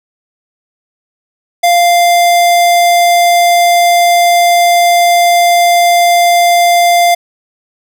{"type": "tone", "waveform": "square", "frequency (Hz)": 696, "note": "F5", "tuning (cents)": -6, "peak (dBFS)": -6, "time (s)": [1.63, 7.15], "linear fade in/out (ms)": 10, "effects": []}